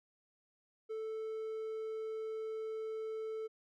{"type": "tone", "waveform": "triangle", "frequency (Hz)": 440, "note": "A4", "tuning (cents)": 0, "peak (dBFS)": -36, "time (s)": [0.89, 3.48], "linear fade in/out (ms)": 20, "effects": []}